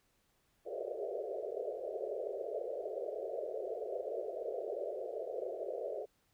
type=band-pass noise; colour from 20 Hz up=pink; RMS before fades=-40 dBFS; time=0.65-6.06 s; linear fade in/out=20 ms; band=380 to 670 Hz; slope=96 dB/octave; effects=pink hiss -75 dBFS RMS until 6.33 s